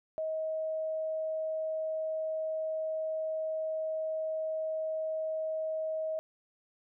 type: tone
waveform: sine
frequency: 633 Hz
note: D#5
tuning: 30 cents sharp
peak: -31 dBFS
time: 0.18-6.19 s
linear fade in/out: 0 ms
effects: none